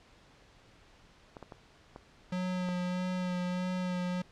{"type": "clicks", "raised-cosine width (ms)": 1, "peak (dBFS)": -30, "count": 5, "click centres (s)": [1.368, 1.427, 1.522, 1.961, 2.688]}
{"type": "tone with vibrato", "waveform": "square", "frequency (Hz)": 181.3, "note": "F#3", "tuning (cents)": -35, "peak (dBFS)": -32, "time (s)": [2.32, 4.22], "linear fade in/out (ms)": 5, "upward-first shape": "sine", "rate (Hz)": 1.6, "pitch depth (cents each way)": 18}
{"effects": ["pink hiss -60 dBFS RMS until 4.31 s", "low-pass 5000 Hz 12 dB/octave"]}